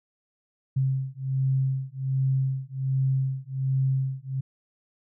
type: beating tone pair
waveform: sine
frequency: 132.6 / 133.9 Hz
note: C3 / C3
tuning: +23 / +40 cents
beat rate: 1.3 Hz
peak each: -26 dBFS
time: 0.76-4.41 s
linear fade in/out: 10 ms
effects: none